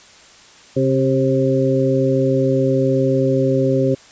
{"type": "harmonic tone with a mistuned harmonic", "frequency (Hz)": 133.3, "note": "C3", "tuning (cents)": 33, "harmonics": [1, 2, 3, 4], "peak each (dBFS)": [-19, -19, -19, -19], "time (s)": [0.76, 3.95], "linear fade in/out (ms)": 10, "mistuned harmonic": 3, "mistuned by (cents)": -25, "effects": ["white hiss -45 dBFS RMS until 4.11 s", "resampled to 16000 Hz"]}